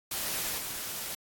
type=noise with level steps; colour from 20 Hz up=white; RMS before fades=-33 / -37 dBFS; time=0.11-1.15 s; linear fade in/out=5 ms; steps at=0.58 s; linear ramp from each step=2 ms; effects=AAC 64 kbps